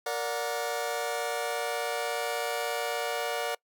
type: chord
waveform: sawtooth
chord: Bb augmented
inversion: none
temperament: just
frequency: 466.2 / 582.7 / 728.4 Hz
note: Bb4 / D5 / F#5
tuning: 0 / -14 / -27 cents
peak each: -30 dBFS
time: 0.06-3.55 s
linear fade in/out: 5 ms
effects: noise-tail reverb RT60 0.1 s tail -24 dB re dry